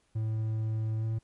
triangle tone with pitch glide, 110 to 111.54 Hz, A2 to A2, 0 to +24 cents, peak -26 dBFS, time 0.15-1.19 s, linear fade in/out 10 ms, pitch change +24 cents, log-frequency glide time 0.98-1.06 s, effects pink hiss -71 dBFS RMS until 1.23 s + MP3 48 kbps

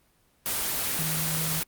sine tone in noise, 158.6 Hz, D#3, 33 cents sharp, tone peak -31 dBFS, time 0.99-1.6 s, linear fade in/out 0 ms, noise white, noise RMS -28 dBFS, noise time 0.46-1.63 s, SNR -6 dB, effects pink hiss -65 dBFS RMS until 1.67 s + Opus 24 kbps

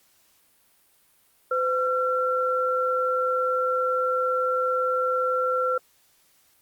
sine tone pair together, 509 / 1358.9 Hz, C5 / F6, -48 / -48 cents, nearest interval octave + perfect fourth, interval 1700 cents, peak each -24 dBFS, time 1.51-5.78 s, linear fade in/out 5 ms, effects white hiss -62 dBFS RMS until 6.61 s + Opus 48 kbps

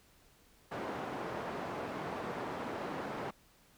white band-pass noise, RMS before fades -40 dBFS, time 0.71-3.31 s, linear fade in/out 10 ms, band 140 to 910 Hz, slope 12 dB/octave, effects pink hiss -65 dBFS RMS until 3.77 s

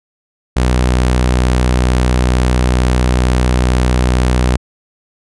sawtooth tone, 62.2 Hz, B1, 13 cents sharp, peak -6 dBFS, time 0.56-4.57 s, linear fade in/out 10 ms, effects resampled to 24000 Hz

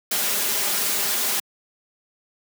white noise with comb filter, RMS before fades -23 dBFS, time 0.11-1.4 s, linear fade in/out 5 ms, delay 4.9 ms, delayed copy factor +0.55, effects high-pass 200 Hz 12 dB/octave

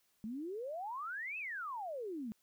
sine exponential two-way sweep, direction up then down, 207.4 to 2658 to 207.4 Hz, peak -39 dBFS, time 0.24-2.32 s, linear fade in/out 0 ms, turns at 1.38 s, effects white hiss -75 dBFS RMS until 2.42 s

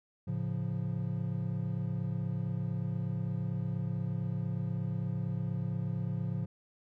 triangle chord, A augmented, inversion none, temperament equal, 110 / 138.59 / 174.61 Hz, A2 / C#3 / E#3, 0 / 0 / 0 cents, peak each -34 dBFS, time 0.27-6.46 s, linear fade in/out 10 ms, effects none

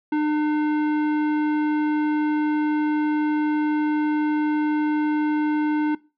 sine tone with hard clipping, 302 Hz, D4, 48 cents sharp, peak -21 dBFS, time 0.12-5.95 s, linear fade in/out 5 ms, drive 17 dB, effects noise-tail reverb RT60 0.3 s tail -21 dB re dry + low-pass 2000 Hz 12 dB/octave

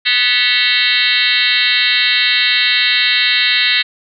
sine tone with frequency modulation, 2931 Hz, F#7, 17 cents flat, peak -10 dBFS, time 0.05-3.83 s, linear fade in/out 20 ms, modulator 241 Hz, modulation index 5.1, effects none

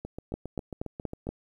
two click trains, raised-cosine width 2 ms, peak -18 / -23 dBFS, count 5 / 10, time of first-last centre 0.34-1.29 / 0.05-1.27 s, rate 4.21 / 7.38 Hz, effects 10-bit

